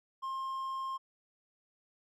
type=tone; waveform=triangle; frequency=1063 Hz; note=C6; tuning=27 cents sharp; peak=-33 dBFS; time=0.22-0.98 s; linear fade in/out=20 ms; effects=none